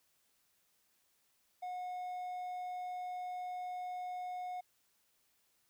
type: tone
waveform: triangle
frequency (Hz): 726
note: F#5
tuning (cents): -33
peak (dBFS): -37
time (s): 1.62-4.61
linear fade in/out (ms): 10
effects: white hiss -75 dBFS RMS until 5.69 s